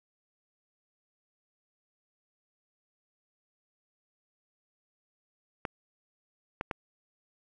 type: clicks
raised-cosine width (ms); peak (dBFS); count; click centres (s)
0.5; -17; 3; 5.652 / 6.611 / 6.712
effects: none